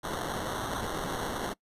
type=noise with sample-and-hold; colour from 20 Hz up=white; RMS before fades=-34 dBFS; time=0.03-1.54 s; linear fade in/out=20 ms; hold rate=2450 Hz; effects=noise-tail reverb RT60 0.1 s tail -23 dB re dry + resampled to 32000 Hz